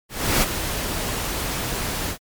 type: noise with ADSR envelope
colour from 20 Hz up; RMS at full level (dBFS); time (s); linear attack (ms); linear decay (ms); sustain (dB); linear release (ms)
pink; -17; 0.09-2.18; 330; 30; -9; 80
effects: MP3 96 kbps